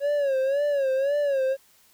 triangle tone with vibrato, 554.4 Hz, C#5, in tune, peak -19 dBFS, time 0-1.57 s, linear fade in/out 50 ms, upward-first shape sine, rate 1.9 Hz, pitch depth 97 cents each way, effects white hiss -59 dBFS RMS until 1.93 s

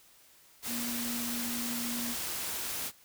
sine tone in noise, 238.1 Hz, A#3, 37 cents sharp, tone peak -36 dBFS, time 0.67-2.16 s, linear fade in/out 50 ms, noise white, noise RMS -36 dBFS, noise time 0.62-2.92 s, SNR -3 dB, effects white hiss -60 dBFS RMS until 3.04 s

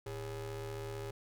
35% pulse ring-modulated tone, 146.83 Hz, D3, in tune, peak -35 dBFS, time 0.06-1.11 s, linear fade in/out 5 ms, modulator 258 Hz, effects none

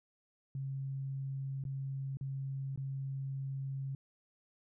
sine tone with dropouts, 135.7 Hz, C#3, 36 cents flat, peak -36 dBFS, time 0.55-3.95 s, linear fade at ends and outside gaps 2 ms, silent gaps 1.639-1.651 / 2.171-2.21 / 2.76-2.775 s, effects none

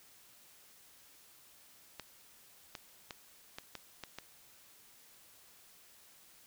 clicks, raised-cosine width 0.2 ms, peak -25 dBFS, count 7, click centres 1.997 / 2.752 / 3.108 / 3.585 / 3.753 / 4.037 / 4.186 s, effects white hiss -61 dBFS RMS until 6.46 s

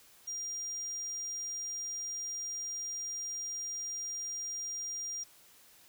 triangle tone, 5700 Hz, F8, 34 cents sharp, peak -35 dBFS, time 0.27-5.24 s, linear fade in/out 10 ms, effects white hiss -60 dBFS RMS until 5.88 s

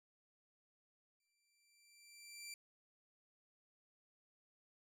15% pulse tone with exponential growth, 2349 Hz, D7, in tune, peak -40 dBFS, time 1.2-2.54 s, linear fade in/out 2 ms, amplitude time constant 290 ms, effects none

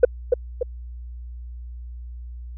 sine tone with echo, 493.9 Hz, B4, in tune, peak -4 dBFS, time 0.03-0.05 s, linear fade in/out 5 ms, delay 290 ms, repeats 2, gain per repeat -7 dB, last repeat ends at 0.63 s, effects tanh soft clip ceiling -5 dBFS + added 60 Hz sine -33 dBFS peak until 2.57 s

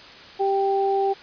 sine tone pair together, 392 / 784 Hz, G4 / G5, 0 / 0 cents, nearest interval octave, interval 1200 cents, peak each -21 / -22 dBFS, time 0.39-1.14 s, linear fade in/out 20 ms, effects white hiss -43 dBFS RMS until 1.22 s + resampled to 11025 Hz

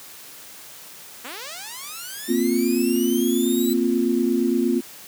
5% pulse linear sweep, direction up, 219.5 to 4018 Hz, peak -22 dBFS, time 1.24-3.74 s, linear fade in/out 10 ms
sine chord, Bb suspended second, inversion none, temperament equal, 233.1 / 261.6 / 349.2 Hz, Bb3 / C4 / F4, 0 / 0 / 0 cents, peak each -22 dBFS, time 2.28-4.81 s, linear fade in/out 20 ms
effects white hiss -42 dBFS RMS until 5.07 s + high-pass 100 Hz 12 dB/octave

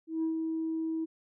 sine tone with ADSR envelope, 322.5 Hz, E4, 38 cents flat, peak -25 dBFS, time 0.07-1.06 s, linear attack 160 ms, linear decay 110 ms, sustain -4 dB, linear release 23 ms, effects tanh soft clip ceiling -25 dBFS

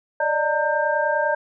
sine tone cluster, 581 / 611 / 914 / 1575 Hz, D5 / D#5 / A#5 / G6, -19 / -32 / -34 / +8 cents, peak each -24 dBFS, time 0.2-1.35 s, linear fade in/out 5 ms, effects none

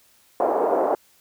pink band-pass noise, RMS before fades -21 dBFS, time 0.4-0.95 s, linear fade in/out 2 ms, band 410 to 820 Hz, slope 24 dB/octave, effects white hiss -58 dBFS RMS until 1.2 s

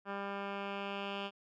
10% pulse tone with low-pass filter sweep, 199.1 Hz, G3, 27 cents sharp, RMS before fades -40 dBFS, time 0.05-1.31 s, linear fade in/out 50 ms, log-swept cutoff 1800 to 3000 Hz, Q 2.8, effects none

